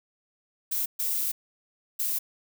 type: noise bursts at uneven times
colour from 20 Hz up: violet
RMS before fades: -28 dBFS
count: 3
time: 0.71-0.86 / 0.99-1.32 / 1.99-2.19 s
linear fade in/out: 10 ms
effects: none